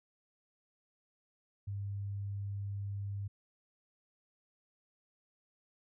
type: tone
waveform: sine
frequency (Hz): 100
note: G2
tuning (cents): +35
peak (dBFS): -36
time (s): 1.67-3.28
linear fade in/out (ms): 10
effects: none